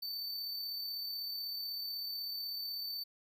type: tone with amplitude modulation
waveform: square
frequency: 4548 Hz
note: C#8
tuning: 44 cents sharp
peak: -37 dBFS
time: 0.02-3.04 s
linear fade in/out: 10 ms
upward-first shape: sine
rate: 36.1 Hz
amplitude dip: 30%
effects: 13-bit